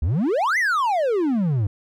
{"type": "exponential two-way sweep", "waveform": "triangle", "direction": "up then down", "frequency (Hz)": [66.4, 2093, 94.8], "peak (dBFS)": -16, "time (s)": [0.02, 1.67], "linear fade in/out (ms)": 5, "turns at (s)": 0.58, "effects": []}